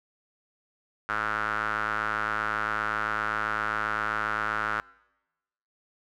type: tone with band-pass filter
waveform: square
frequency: 53.8 Hz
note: A1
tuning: 38 cents flat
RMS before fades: -29 dBFS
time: 1.09-4.8 s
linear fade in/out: 0 ms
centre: 1400 Hz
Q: 5.8
effects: noise-tail reverb RT60 1.0 s tail -24 dB re dry